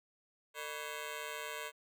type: ring-modulated tone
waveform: 10% pulse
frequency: 527 Hz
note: C5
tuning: 12 cents sharp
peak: -29 dBFS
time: 0.54-1.72 s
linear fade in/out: 50 ms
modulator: 74.5 Hz
effects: none